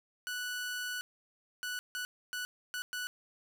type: tone bursts at uneven times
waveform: sawtooth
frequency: 1480 Hz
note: F#6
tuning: in tune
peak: -32 dBFS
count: 6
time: 0.27-1.01 / 1.63-1.79 / 1.95-2.05 / 2.33-2.45 / 2.74-2.82 / 2.93-3.07 s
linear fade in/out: 0 ms
effects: none